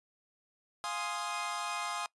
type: chord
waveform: sawtooth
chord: F minor seventh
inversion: none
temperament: equal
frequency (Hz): 698.5 / 830.6 / 1046.5 / 1244.5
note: F5 / Ab5 / C6 / Eb6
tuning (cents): 0 / 0 / 0 / 0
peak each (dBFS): -39 / -37 / -36 / -35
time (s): 0.84-2.06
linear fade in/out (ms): 0
effects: noise-tail reverb RT60 0.1 s tail -22 dB re dry + resampled to 24000 Hz